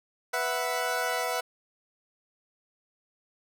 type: chord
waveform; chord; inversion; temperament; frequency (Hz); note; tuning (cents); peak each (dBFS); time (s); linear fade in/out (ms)
20% pulse; B suspended fourth; none; equal; 493.9 / 659.3 / 740; B4 / E5 / F#5; 0 / 0 / 0; -27; 0.33-1.41; 10
effects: none